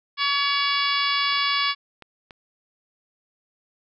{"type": "harmonic tone", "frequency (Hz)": 566, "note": "C#5", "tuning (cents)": 36, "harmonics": [2, 3, 4, 5, 6, 7, 8, 9], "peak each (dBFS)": [-25, -30, -27, -30, -27, -33, -30, -32], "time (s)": [0.17, 1.75], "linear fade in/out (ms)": 50}
{"type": "clicks", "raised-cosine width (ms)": 0.3, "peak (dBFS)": -26, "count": 4, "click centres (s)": [1.325, 1.374, 2.023, 2.308]}
{"effects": []}